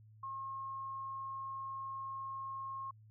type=tone; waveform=sine; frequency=1077 Hz; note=C6; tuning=50 cents sharp; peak=-40 dBFS; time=0.23-2.91 s; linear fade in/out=5 ms; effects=added 108 Hz sine -57 dBFS peak until 3.1 s